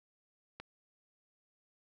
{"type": "click", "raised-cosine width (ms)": 0.3, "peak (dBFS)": -28, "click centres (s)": 0.6, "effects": []}